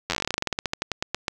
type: slowing click train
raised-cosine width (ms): 0.2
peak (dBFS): -7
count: 25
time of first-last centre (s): 0.1-1.282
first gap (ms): 10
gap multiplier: 1.12
effects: none